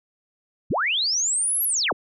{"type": "linear two-way sweep", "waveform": "sine", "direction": "up then down", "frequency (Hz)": [36, 11730, 36], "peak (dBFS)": -20, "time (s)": [0.7, 1.93], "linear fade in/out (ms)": 10, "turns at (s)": 1.64, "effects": []}